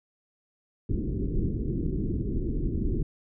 pink low-pass noise, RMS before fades -28 dBFS, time 0.89-3.03 s, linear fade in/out 5 ms, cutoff 390 Hz, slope 48 dB/octave, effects none

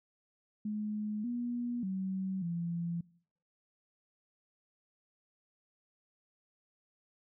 sine tone with pitch steps, 211.4 / 241.1 / 189.8 / 170.3 Hz, G#3 / B3 / F#3 / F3, +31 / -41 / +44 / -43 cents, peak -33 dBFS, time 0.65-3.01 s, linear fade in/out 5 ms, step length 590 ms, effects noise-tail reverb RT60 0.6 s tail -23 dB re dry

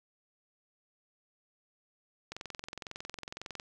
click train, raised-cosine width 0.2 ms, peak -23 dBFS, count 29, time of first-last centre 2.32-3.599 s, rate 21.9 Hz, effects none

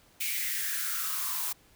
blue noise with high-pass filter sweep, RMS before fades -32 dBFS, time 0.2-1.53 s, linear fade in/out 10 ms, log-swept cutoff 2400 to 900 Hz, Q 6, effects pink hiss -61 dBFS RMS until 1.75 s

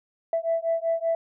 sine beating tone pair, 659.3 / 664.5 Hz, E5 / E5, 0 / +14 cents, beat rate 5.2 Hz, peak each -25 dBFS, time 0.33-1.15 s, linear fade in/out 2 ms, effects tanh soft clip ceiling -16 dBFS

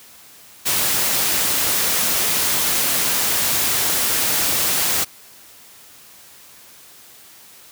white noise, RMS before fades -19 dBFS, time 0.65-5.05 s, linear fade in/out 20 ms, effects white hiss -45 dBFS RMS until 7.71 s + high-pass 60 Hz 12 dB/octave

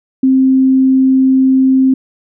sine tone, 263.2 Hz, C4, 10 cents sharp, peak -6 dBFS, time 0.23-1.94 s, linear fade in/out 5 ms, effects none

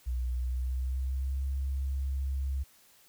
sine tone with pitch glide, 61.74 to 67.72 Hz, B1 to C#2, 0 to -40 cents, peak -28 dBFS, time 0.06-2.64 s, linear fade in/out 20 ms, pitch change +160 cents, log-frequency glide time 0.35-1.44 s, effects tanh soft clip ceiling -24 dBFS + white hiss -61 dBFS RMS until 3.08 s

